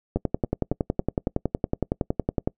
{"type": "two click trains", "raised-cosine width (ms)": 2, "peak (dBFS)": [-19, -9], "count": [5, 26], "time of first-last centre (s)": [[0.17, 1.275], [0.16, 2.475]], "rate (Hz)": [3.62, 10.8], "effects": ["noise-tail reverb RT60 0.1 s tail -25 dB re dry"]}